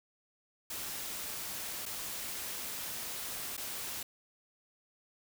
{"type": "noise with dropouts", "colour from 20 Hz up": "white", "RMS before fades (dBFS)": -40, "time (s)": [0.7, 4.03], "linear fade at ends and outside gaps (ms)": 5, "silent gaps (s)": [[1.856, 1.861], [3.568, 3.576]], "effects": []}